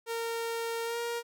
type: tone with pitch glide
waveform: sawtooth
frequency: 460.6 to 470.5 Hz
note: A#4 to A#4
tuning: -21 to +16 cents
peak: -28 dBFS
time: 0.06-1.23 s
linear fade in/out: 50 ms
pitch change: +37 cents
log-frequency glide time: 0.84-0.98 s
effects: none